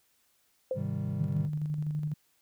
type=tone with exponential decay; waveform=sine; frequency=518 Hz; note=C5; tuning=17 cents flat; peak=-25 dBFS; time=0.71-0.9 s; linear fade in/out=2 ms; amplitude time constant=41 ms
type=chord; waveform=triangle; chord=Ab major seventh; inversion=none; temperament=equal with one note detuned; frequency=103.83 / 130.81 / 156.46 / 196 Hz; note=Ab2 / C3 / Eb3 / G3; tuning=0 / 0 / +10 / 0 cents; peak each=-34 dBFS; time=0.74-1.49 s; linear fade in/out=50 ms
type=tone with tremolo; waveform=sine; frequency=150.9 Hz; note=D3; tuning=47 cents sharp; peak=-28 dBFS; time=1.2-2.14 s; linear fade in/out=10 ms; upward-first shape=square; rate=12 Hz; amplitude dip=35%
effects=white hiss -70 dBFS RMS until 2.41 s